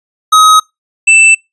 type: tone pair in turn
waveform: square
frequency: 1266 / 2655 Hz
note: D#6 / E7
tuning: +30 / +12 cents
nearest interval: octave + minor second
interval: 1282 cents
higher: second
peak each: -3 dBFS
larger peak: neither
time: 0.32-0.6 / 1.07-1.35 s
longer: neither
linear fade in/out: 10 ms
effects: noise-tail reverb RT60 0.2 s tail -26 dB re dry + resampled to 24000 Hz